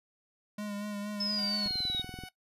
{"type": "tone with vibrato", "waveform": "square", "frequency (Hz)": 206.2, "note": "G#3", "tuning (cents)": -12, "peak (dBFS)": -36, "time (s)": [0.58, 1.68], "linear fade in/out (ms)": 5, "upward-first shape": "sine", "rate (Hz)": 4.3, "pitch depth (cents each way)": 29}
{"type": "exponential sweep", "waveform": "sine", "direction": "down", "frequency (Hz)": [5250, 3729], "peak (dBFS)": -30, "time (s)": [1.2, 2.02], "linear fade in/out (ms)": 5}
{"type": "tone", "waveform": "10% pulse", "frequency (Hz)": 743, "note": "F#5", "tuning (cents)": 7, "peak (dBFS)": -36, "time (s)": [1.38, 2.29], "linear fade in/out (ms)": 5}
{"type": "click train", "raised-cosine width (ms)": 3, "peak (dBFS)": -30, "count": 13, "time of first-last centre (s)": [1.66, 2.237], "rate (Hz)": 20.8}
{"effects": ["noise-tail reverb RT60 0.1 s tail -17 dB re dry", "resampled to 32000 Hz"]}